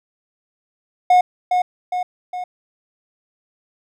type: tone with echo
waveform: triangle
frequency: 725 Hz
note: F#5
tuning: 35 cents flat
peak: -7 dBFS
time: 1.1-1.21 s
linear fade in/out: 5 ms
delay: 410 ms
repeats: 3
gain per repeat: -5 dB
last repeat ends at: 2.44 s
effects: none